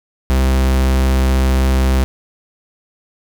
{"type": "tone", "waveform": "45% pulse", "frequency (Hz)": 65.41, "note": "C2", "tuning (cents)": 0, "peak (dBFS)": -11, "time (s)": [0.3, 2.04], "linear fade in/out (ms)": 0, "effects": []}